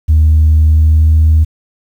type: tone with pitch glide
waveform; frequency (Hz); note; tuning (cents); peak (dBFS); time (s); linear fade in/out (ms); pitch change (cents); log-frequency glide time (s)
sine; 77.78 to 78.73; D#2 to D#2; 0 to +21; -3; 0.08-1.45; 20; +21; 0.64-1.18
effects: tanh soft clip ceiling -2 dBFS + 7-bit